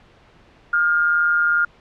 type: tone with amplitude modulation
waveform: sine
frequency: 1410 Hz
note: F6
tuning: 16 cents sharp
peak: -12 dBFS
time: 0.73-1.65 s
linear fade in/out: 5 ms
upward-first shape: sine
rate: 162 Hz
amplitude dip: 55%
effects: pink hiss -51 dBFS RMS until 1.8 s + low-pass 3000 Hz 12 dB/octave